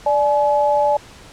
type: tone pair together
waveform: sine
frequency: 587.3 / 850.3 Hz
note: D5 / G#5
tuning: 0 / +41 cents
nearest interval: tritone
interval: 641 cents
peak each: -16 dBFS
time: 0.06-0.97 s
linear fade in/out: 5 ms
effects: pink hiss -42 dBFS RMS until 1.32 s + low-pass 8000 Hz 12 dB/octave